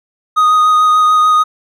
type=tone with vibrato; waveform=triangle; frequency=1244.5 Hz; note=D#6; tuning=in tune; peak=-5 dBFS; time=0.36-1.44 s; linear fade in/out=20 ms; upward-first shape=triangle; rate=6.8 Hz; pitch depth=16 cents each way; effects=none